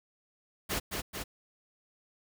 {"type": "noise with echo", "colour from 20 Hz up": "pink", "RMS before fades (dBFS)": -32, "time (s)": [0.69, 0.8], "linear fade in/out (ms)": 20, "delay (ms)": 220, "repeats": 2, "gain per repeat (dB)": -3, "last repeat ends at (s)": 1.24, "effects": []}